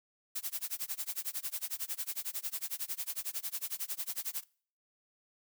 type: noise with tremolo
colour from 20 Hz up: blue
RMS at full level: -35 dBFS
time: 0.35-4.44 s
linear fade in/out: 10 ms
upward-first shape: sine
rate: 11 Hz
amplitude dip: 100%
effects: noise-tail reverb RT60 0.5 s tail -25 dB re dry